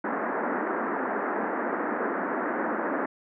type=band-pass noise; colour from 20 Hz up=pink; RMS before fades=-29 dBFS; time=0.04-3.06 s; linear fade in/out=5 ms; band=220 to 1800 Hz; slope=48 dB/octave; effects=none